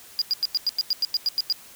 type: tone bursts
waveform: triangle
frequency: 4855 Hz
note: D#8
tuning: 43 cents flat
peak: -18 dBFS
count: 12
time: 0.19-1.525 s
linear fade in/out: 0 ms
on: 26 ms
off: 93 ms
effects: white hiss -47 dBFS RMS until 1.75 s